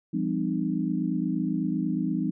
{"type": "tone cluster", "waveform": "sine", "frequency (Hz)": [171.9, 200.1, 256, 305.5], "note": ["F3", "G3", "C4", "D#4"], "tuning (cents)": [-27, 36, -38, -32], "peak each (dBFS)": -30, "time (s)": [0.13, 2.31], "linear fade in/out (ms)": 10, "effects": []}